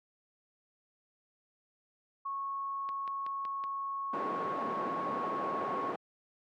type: tone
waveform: sine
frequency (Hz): 1100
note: C#6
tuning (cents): -14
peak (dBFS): -34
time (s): 2.25-5.92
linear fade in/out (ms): 10
type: click train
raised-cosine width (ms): 0.3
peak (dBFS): -31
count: 5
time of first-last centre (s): 2.89-3.639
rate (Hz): 5.34
type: band-pass noise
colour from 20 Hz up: pink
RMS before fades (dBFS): -38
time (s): 4.13-5.96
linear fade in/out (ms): 5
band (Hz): 270 to 1000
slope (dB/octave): 12
effects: high-pass 150 Hz 12 dB/octave